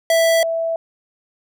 square / sine tone pair in turn, 659.3 / 659.3 Hz, E5 / E5, 0 / 0 cents, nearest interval unison, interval 0 cents, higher neither, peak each -13 / -18 dBFS, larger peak first, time 0.1-0.43 / 0.43-0.76 s, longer neither, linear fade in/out 2 ms, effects none

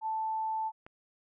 sine tone, 880 Hz, A5, in tune, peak -30 dBFS, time 0.01-0.72 s, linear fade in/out 50 ms
click, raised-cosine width 0.5 ms, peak -33 dBFS, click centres 0.865 s
effects none

